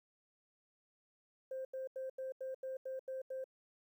sine tone bursts, 525 Hz, C5, 6 cents sharp, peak -38 dBFS, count 9, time 1.51-3.442 s, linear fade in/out 5 ms, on 140 ms, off 84 ms, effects tanh soft clip ceiling -36 dBFS + 12-bit

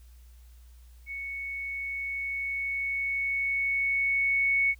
sine tone with level ramp, 2217 Hz, C#7, in tune, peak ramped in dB -34 to -21 dBFS, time 1.06-4.75 s, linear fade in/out 50 ms, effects added 60 Hz sine -49 dBFS peak until 4.79 s + white hiss -65 dBFS RMS until 4.79 s

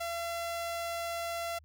sawtooth tone, 679 Hz, F5, 49 cents flat, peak -30 dBFS, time 0-1.59 s, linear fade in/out 10 ms, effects added 77 Hz sine -56 dBFS peak until 1.64 s

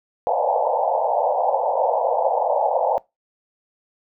white band-pass noise, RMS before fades -20 dBFS, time 0.27-2.98 s, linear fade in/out 0 ms, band 490 to 910 Hz, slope 96 dB/octave, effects noise-tail reverb RT60 0.2 s tail -23 dB re dry

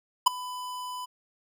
square tone with ADSR envelope, 999 Hz, B5, 20 cents sharp, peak -13 dBFS, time 0.26-1.06 s, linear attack 12 ms, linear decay 9 ms, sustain -22 dB, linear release 17 ms, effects none

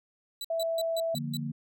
sawtooth tone bursts, 3951 Hz, B7, in tune, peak -31 dBFS, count 6, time 0.41-1.37 s, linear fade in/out 2 ms, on 35 ms, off 150 ms
sine tone, 659.3 Hz, E5, in tune, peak -27 dBFS, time 0.5-1.15 s, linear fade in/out 5 ms
sine chord, Bb major, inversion first, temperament equal, 146.83 / 174.61 / 233.1 Hz, D3 / F3 / Bb3, 0 / 0 / 0 cents, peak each -34 / -40 / -35 dBFS, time 1.14-1.52 s, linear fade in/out 10 ms
effects none

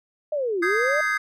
sine linear two-way sweep, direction down then up, 622.3 to 332.2 to 622.3 Hz, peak -22 dBFS, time 0.32-1.01 s, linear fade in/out 5 ms, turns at 0.62 s
triangle chord, Ab major seventh, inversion second, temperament just, 1245.9 / 1557.4 / 1661.2 / 2077 Hz, Eb6 / G6 / Ab6 / C7, +2 / -12 / 0 / -13 cents, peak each -25 dBFS, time 0.62-1.18 s, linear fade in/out 10 ms
effects none

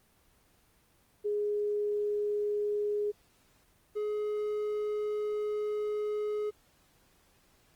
sine / triangle tone pair in turn, 415.3 / 420.9 Hz, G#4 / G#4, 0 / +23 cents, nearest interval unison, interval 23 cents, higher second, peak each -28 dBFS, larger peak neither, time 1.24-3.12 / 3.95-6.51 s, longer second, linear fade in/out 20 ms, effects pink hiss -66 dBFS RMS until 7.75 s + Opus 24 kbps

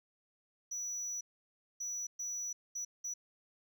sine tone bursts at uneven times, 5900 Hz, F#8, 6 cents flat, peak -34 dBFS, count 5, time 0.71-1.21 / 1.8-2.07 / 2.19-2.53 / 2.75-2.85 / 3.04-3.14 s, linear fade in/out 10 ms, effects tanh soft clip ceiling -36 dBFS + 12-bit

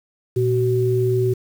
sine tone pair together, 118.59 / 376.5 Hz, A#2 / F#4, +30 / +30 cents, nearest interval octave + minor sixth, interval 2000 cents, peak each -19 / -18 dBFS, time 0.36-1.34 s, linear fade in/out 10 ms, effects 7-bit

